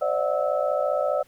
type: tone cluster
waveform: sine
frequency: 519 / 584 / 639 / 731 / 1305 Hz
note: C5 / D5 / D#5 / F#5 / E6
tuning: -14 / -10 / +46 / -21 / -18 cents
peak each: -28 / -24 / -29 / -30 / -32 dBFS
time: 0.01-1.23 s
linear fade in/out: 10 ms
effects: pink hiss -59 dBFS RMS until 1.27 s